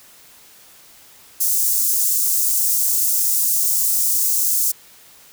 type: high-pass noise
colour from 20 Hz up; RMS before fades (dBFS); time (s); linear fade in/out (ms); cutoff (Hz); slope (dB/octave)
white; -18; 1.4-4.72; 10; 6300; 24
effects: white hiss -47 dBFS RMS until 5.32 s